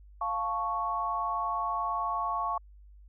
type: chord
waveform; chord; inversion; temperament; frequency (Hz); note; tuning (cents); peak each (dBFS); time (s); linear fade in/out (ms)
sine; F augmented; none; equal; 698.5 / 880 / 1108.7; F5 / A5 / C#6; 0 / 0 / 0; -35 / -35 / -30; 0.21-2.58; 5
effects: added 50 Hz sine -50 dBFS peak until 3.08 s